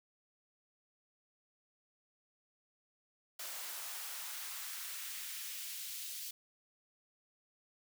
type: noise with high-pass filter sweep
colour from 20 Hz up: white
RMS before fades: -44 dBFS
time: 3.39-6.31 s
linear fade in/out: 5 ms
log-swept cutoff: 600 to 3500 Hz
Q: 0.99
effects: none